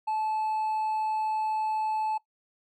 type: tone with hard clipping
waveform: sine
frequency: 868 Hz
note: A5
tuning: 24 cents flat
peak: -27 dBFS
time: 0.07-2.18 s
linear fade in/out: 10 ms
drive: 2 dB
effects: noise-tail reverb RT60 0.1 s tail -18 dB re dry